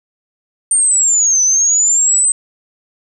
sine linear two-way sweep, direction down then up, 8880 to 6000 to 8240 Hz, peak -9 dBFS, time 0.71-2.32 s, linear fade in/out 2 ms, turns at 1.42 s, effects none

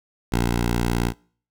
10% pulse tone with ADSR envelope, 58.8 Hz, A#1, 16 cents sharp, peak -10 dBFS, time 0.32-1.14 s, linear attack 8 ms, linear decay 180 ms, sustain -2 dB, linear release 66 ms, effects noise-tail reverb RT60 0.5 s tail -25 dB re dry

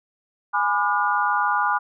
sine chord, G# diminished seventh, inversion none, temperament just, 830.6 / 996.7 / 1196.1 / 1435.3 Hz, G#5 / B5 / D6 / F6, 0 / +16 / +31 / +47 cents, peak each -24 dBFS, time 0.53-1.79 s, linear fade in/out 20 ms, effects none

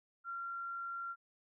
sine tone, 1376 Hz, F6, 26 cents flat, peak -39 dBFS, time 0.24-1.16 s, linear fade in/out 50 ms, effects none

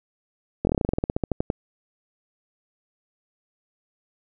slowing click train, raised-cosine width 2 ms, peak -9 dBFS, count 18, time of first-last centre 0.65-1.501 s, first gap 21 ms, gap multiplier 1.1, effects none

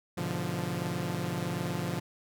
sawtooth chord, G# diminished seventh, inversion none, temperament equal with one note detuned, 103.83 / 125.34 / 146.83 / 174.61 Hz, G#2 / B2 / D3 / F3, 0 / +26 / 0 / 0 cents, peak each -36 / -34 / -33 / -30 dBFS, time 0.17-2 s, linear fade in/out 10 ms, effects none

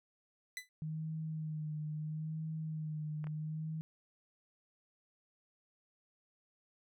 sawtooth tone with exponential decay, 2000 Hz, B6, 21 cents sharp, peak -33 dBFS, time 0.57-0.69 s, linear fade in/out 1 ms, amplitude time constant 24 ms
sine tone with vibrato, 155.4 Hz, D#3, 2 cents flat, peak -37 dBFS, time 0.82-3.81 s, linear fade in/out 0 ms, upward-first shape sine, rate 0.75 Hz, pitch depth 34 cents each way
clicks, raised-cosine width 0.5 ms, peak -36 dBFS, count 2, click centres 3.242 / 3.27 s
effects none

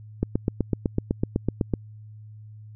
click train, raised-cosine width 3 ms, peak -9 dBFS, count 13, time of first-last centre 0.23-1.738 s, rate 7.96 Hz, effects added 107 Hz sine -41 dBFS peak until 2.75 s

